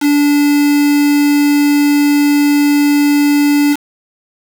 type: tone with quantisation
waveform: triangle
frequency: 290 Hz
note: D4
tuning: 22 cents flat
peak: -6 dBFS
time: 0-3.77 s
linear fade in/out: 50 ms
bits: 3
effects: none